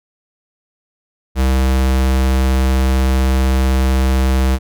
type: tone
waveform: square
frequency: 65.41 Hz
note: C2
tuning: in tune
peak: -12 dBFS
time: 1.35-4.59 s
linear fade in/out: 50 ms
effects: none